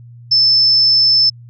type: tone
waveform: sine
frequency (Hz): 5270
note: E8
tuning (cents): -1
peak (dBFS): -8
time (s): 0.31-1.3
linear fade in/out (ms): 10
effects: added 119 Hz sine -35 dBFS peak until 1.49 s